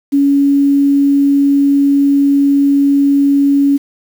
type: tone with quantisation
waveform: sine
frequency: 280.6 Hz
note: C#4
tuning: 21 cents sharp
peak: -7 dBFS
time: 0.12-3.78 s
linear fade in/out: 20 ms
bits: 6
effects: none